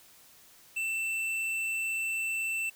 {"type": "tone with tanh clipping", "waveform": "sine", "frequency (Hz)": 2671, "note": "E7", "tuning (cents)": 22, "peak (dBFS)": -31, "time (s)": [0.76, 2.7], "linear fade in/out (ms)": 10, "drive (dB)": 11, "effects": ["white hiss -57 dBFS RMS until 2.75 s"]}